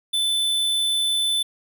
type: tone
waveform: square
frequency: 3514 Hz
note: A7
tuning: 3 cents flat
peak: -20 dBFS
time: 0.13-1.43 s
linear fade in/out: 10 ms
effects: none

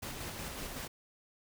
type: noise with tremolo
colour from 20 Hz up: pink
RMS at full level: -41 dBFS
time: 0.02-0.88 s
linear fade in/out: 10 ms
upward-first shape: square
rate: 5.4 Hz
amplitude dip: 25%
effects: none

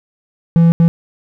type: tone bursts at uneven times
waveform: triangle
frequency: 167.4 Hz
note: E3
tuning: 27 cents sharp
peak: -4 dBFS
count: 2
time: 0.56-0.72 / 0.8-0.88 s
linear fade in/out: 0 ms
effects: none

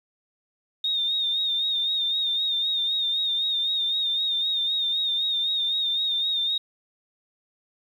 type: tone with vibrato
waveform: sine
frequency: 3679 Hz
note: A#7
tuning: 24 cents flat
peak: -22 dBFS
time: 0.84-6.58 s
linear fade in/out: 5 ms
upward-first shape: sine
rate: 3.9 Hz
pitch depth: 52 cents each way
effects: 9-bit

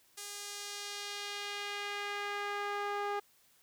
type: tone with band-pass filter sweep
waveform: sawtooth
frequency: 408 Hz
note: G#4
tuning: 31 cents flat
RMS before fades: -39 dBFS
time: 0.17-3.2 s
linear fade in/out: 10 ms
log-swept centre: 8400 to 930 Hz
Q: 1
effects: white hiss -67 dBFS RMS until 3.62 s

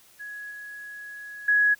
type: tone with level steps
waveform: sine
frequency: 1674 Hz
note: G#6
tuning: 13 cents sharp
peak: -35 / -37 / -17 dBFS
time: 0.19-1.75 s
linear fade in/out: 20 ms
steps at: 0.51 / 1.48 s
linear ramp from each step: 5 ms
effects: white hiss -56 dBFS RMS until 1.79 s

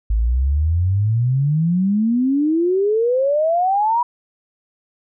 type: exponential sweep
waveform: sine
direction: up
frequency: 51.91 to 980 Hz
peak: -14 dBFS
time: 0.1-4.03 s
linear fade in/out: 5 ms
effects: none

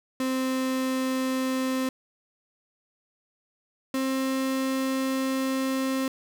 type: tone pair in turn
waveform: 35% pulse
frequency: 260.5 / 264.9 Hz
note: C4 / C4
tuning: -7 / +22 cents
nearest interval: unison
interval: 29 cents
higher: second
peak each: -23 dBFS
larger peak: neither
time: 0.2-1.89 / 3.94-6.08 s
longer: second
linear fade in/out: 2 ms
effects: none

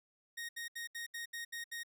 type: tone bursts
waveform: sawtooth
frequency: 1864.7 Hz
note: A#6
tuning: in tune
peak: -37 dBFS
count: 8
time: 0.37-1.834 s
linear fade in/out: 10 ms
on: 120 ms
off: 72 ms
effects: none

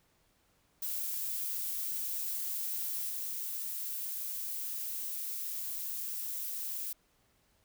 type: noise with level steps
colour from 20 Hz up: violet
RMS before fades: -36 / -38 dBFS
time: 0.82-6.93 s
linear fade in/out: 5 ms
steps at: 3.09 s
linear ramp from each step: 5 ms
effects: pink hiss -71 dBFS RMS until 7.64 s

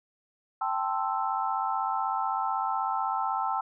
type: chord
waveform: sine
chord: A minor seventh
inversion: third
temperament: equal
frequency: 784 / 880 / 1046.5 / 1318.5 Hz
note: G5 / A5 / C6 / E6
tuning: 0 / 0 / 0 / 0 cents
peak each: -31 / -31 / -34 / -32 dBFS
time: 0.61-3.61 s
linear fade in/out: 5 ms
effects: none

